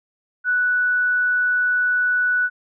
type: tone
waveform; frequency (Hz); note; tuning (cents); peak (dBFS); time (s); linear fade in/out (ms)
sine; 1480; F#6; 0; -16; 0.44-2.5; 50
effects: none